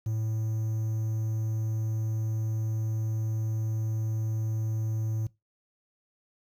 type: tone with quantisation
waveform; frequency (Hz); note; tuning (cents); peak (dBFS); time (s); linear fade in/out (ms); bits
triangle; 110; A2; 0; -25; 0.06-5.27; 5; 9
effects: noise-tail reverb RT60 0.2 s tail -20 dB re dry